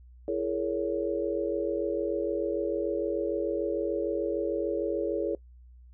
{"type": "chord", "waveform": "sine", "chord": "A# half-diminished seventh", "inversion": "second", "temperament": "just", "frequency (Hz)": [335.6, 419.5, 466.2, 559.4], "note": ["E4", "G#4", "A#4", "C#5"], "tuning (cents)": [31, 17, 0, 16], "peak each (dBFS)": [-32, -31, -34, -32], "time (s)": [0.28, 5.35], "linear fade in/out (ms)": 2, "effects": ["noise-tail reverb RT60 0.1 s tail -22 dB re dry", "added 61 Hz sine -49 dBFS peak until 5.93 s"]}